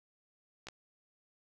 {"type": "clicks", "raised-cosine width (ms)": 0.2, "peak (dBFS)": -27, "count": 2, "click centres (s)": [0.67, 0.686], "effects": []}